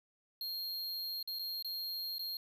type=tone with dropouts; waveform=square; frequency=4231 Hz; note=C8; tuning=19 cents sharp; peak=-38 dBFS; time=0.41-2.37 s; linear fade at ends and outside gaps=2 ms; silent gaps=1.228-1.275 / 1.388-1.393 / 1.625-1.646 / 2.183-2.193 s; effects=none